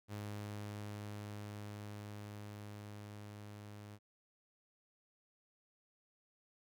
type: tone with level ramp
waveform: sawtooth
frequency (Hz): 103.83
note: G#2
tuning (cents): 0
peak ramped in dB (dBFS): -38 to -46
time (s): 0.08-3.99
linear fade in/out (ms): 50
effects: none